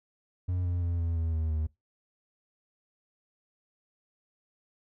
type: tone with pitch steps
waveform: triangle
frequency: 90.3 / 88.08 / 85.92 / 83.82 / 81.76 / 79.75 / 77.8 Hz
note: F#2 / F2 / F2 / E2 / E2 / D#2 / D#2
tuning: -42 / +15 / -28 / +29 / -14 / +43 / 0 cents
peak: -25 dBFS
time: 0.48-1.67 s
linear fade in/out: 10 ms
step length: 170 ms
effects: noise-tail reverb RT60 0.2 s tail -22 dB re dry